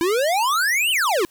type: exponential two-way sweep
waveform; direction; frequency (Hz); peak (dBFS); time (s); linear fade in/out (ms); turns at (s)
square; up then down; 324.3 to 3116 to 324.3; -18; 0.01-1.25; 0; 0.91
effects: white hiss -56 dBFS RMS until 1.3 s